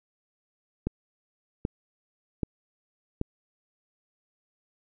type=click train; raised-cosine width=3 ms; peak=-14 dBFS; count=4; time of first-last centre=0.87-3.214 s; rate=1.28 Hz; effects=none